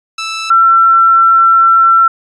15% pulse / sine tone pair in turn, 1318.5 / 1347.8 Hz, E6 / E6, 0 / +38 cents, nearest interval unison, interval 38 cents, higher second, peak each -11 / -4 dBFS, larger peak second, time 0.18-0.5 / 0.5-2.08 s, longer second, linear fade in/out 5 ms, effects resampled to 24000 Hz

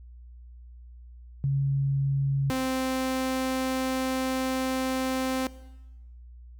sine / sawtooth tone pair in turn, 138.1 / 260.7 Hz, C#3 / C4, -6 / -6 cents, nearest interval major seventh, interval 1100 cents, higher second, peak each -22 dBFS, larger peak neither, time 1.44-2.5 / 2.5-5.47 s, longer second, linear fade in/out 0 ms, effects noise-tail reverb RT60 1.0 s tail -18 dB re dry + added 60 Hz sine -44 dBFS peak until 6.59 s

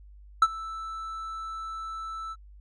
triangle tone with ADSR envelope, 1320 Hz, E6, 2 cents sharp, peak -11 dBFS, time 0.42-2.36 s, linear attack 4 ms, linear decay 44 ms, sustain -21 dB, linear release 43 ms, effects added 50 Hz sine -47 dBFS peak until 2.6 s + resampled to 24000 Hz

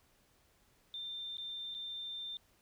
sine tone with dropouts, 3587 Hz, A7, 33 cents sharp, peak -40 dBFS, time 0.94-2.37 s, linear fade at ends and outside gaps 1 ms, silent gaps 1.37-1.382 / 1.743-1.748 s, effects pink hiss -70 dBFS RMS until 2.61 s

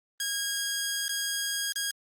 10% pulse tone with dropouts, 1636 Hz, G#6, 26 cents flat, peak -20 dBFS, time 0.2-1.91 s, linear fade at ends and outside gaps 2 ms, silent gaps 1.082-1.092 / 1.724-1.758 s, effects Opus 32 kbps

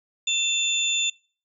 sine tone cluster, 2690 / 3546 / 6990 Hz, E7 / A7 / A8, +34 / +13 / -12 cents, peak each -27 / -23 / -28 dBFS, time 0.27-1.1 s, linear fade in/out 5 ms, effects noise-tail reverb RT60 0.4 s tail -25 dB re dry

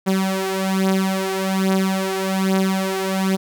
sawtooth beating tone pair, 190.5 / 191.7 Hz, G3 / G3, -49 / -38 cents, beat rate 1.2 Hz, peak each -16 / -18 dBFS, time 0.06-3.37 s, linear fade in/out 20 ms, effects none

